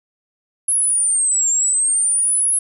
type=linear two-way sweep; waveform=sine; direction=down then up; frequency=10730 to 7310 to 10730 Hz; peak=-14 dBFS; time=0.68-2.59 s; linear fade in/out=5 ms; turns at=1.49 s; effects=none